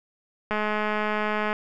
click train, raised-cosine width 0.5 ms, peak -12 dBFS, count 217, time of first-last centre 0.51-1.529 s, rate 212 Hz, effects none

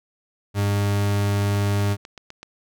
40% pulse tone, 101.3 Hz, G#2, 43 cents flat, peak -18 dBFS, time 0.54-1.97 s, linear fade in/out 50 ms
click train, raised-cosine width 0.2 ms, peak -22 dBFS, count 9, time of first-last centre 1.42-2.43 s, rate 7.92 Hz
effects none

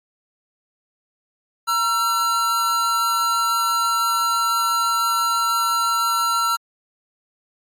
square tone pair together, 940.1 / 1351 Hz, A#5 / E6, +14 / +42 cents, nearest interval tritone, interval 628 cents, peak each -27 / -19 dBFS, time 1.67-6.57 s, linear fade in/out 20 ms, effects AAC 64 kbps

